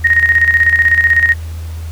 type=tone with tremolo; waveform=sine; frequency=1864.7 Hz; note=A#6; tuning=in tune; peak=-5 dBFS; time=0.04-1.34 s; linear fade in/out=10 ms; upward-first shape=square; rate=16 Hz; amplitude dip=60%; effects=added 81 Hz sine -21 dBFS peak until 1.91 s + pink hiss -39 dBFS RMS until 1.91 s